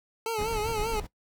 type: tone with vibrato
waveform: 25% pulse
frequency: 438.4 Hz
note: A4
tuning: 6 cents flat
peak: -24 dBFS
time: 0.26-1 s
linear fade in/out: 2 ms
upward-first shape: sine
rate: 5.1 Hz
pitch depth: 83 cents each way
type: noise with tremolo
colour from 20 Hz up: brown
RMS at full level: -34 dBFS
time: 0.38-1.07 s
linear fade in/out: 10 ms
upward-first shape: sine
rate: 7.4 Hz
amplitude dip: 40%
effects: noise-tail reverb RT60 0.1 s tail -18 dB re dry